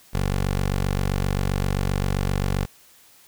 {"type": "tone", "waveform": "15% pulse", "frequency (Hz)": 47.62, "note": "G1", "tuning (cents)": -49, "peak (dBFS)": -15, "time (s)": [0.13, 2.66], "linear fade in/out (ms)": 20, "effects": ["white hiss -53 dBFS RMS until 3.27 s"]}